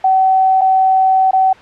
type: tone with dropouts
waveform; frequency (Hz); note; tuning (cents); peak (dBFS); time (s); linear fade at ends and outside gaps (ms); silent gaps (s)
sine; 760; F#5; +46; -8; 0.04-1.53; 5; 0.611-0.615 / 1.31-1.331
effects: white hiss -38 dBFS RMS until 1.61 s + low-pass 2000 Hz 12 dB/octave